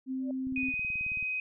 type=tone; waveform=sine; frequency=261.6 Hz; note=C4; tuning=in tune; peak=-31 dBFS; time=0.06-0.73 s; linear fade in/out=50 ms
type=tone with exponential growth; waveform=sine; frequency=585 Hz; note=D5; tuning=7 cents flat; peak=-36 dBFS; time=0.18-0.31 s; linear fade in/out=2 ms; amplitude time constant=28 ms
type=click train; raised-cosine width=5 ms; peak=-36 dBFS; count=15; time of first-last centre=0.47-1.227 s; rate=18.5 Hz
type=tone with pitch glide; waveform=sine; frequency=2489 to 2516 Hz; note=D#7 to D#7; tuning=0 to +19 cents; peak=-30 dBFS; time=0.56-1.4 s; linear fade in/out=2 ms; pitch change=+19 cents; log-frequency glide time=0.72-0.82 s
effects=none